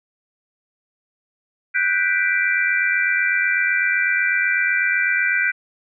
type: chord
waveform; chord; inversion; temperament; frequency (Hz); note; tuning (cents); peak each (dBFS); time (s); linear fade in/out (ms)
sine; G major seventh; third; equal; 1480 / 1568 / 1975.5 / 2349; F#6 / G6 / B6 / D7; 0 / 0 / 0 / 0; -22; 1.74-5.52; 20
effects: none